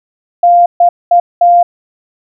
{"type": "tone bursts at uneven times", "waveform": "sine", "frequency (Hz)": 698, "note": "F5", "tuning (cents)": -1, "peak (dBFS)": -3, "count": 4, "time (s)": [[0.43, 0.66], [0.8, 0.89], [1.11, 1.2], [1.41, 1.63]], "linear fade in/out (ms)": 5, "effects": []}